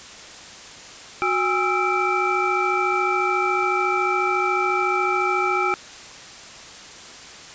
sine tone cluster, 367.6 / 816 / 1291 / 1345 / 2335 Hz, F#4 / G#5 / E6 / E6 / D7, -11 / -31 / -37 / +34 / -11 cents, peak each -25 dBFS, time 1.22-5.74 s, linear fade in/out 0 ms, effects white hiss -40 dBFS RMS until 7.54 s + resampled to 16000 Hz

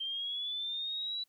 sine linear sweep, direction up, 3138 to 3951 Hz, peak -34 dBFS, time 0-1.24 s, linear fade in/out 10 ms, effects white hiss -75 dBFS RMS until 1.28 s

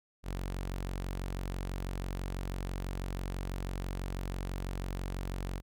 sawtooth tone, 46.08 Hz, F#1, 6 cents flat, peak -31 dBFS, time 0.23-5.62 s, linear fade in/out 50 ms, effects none

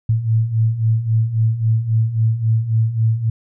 sine beating tone pair, 109.7 / 113.4 Hz, A2 / A#2, -5 / -47 cents, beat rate 3.7 Hz, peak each -20 / -15 dBFS, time 0.09-3.3 s, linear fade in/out 5 ms, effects none

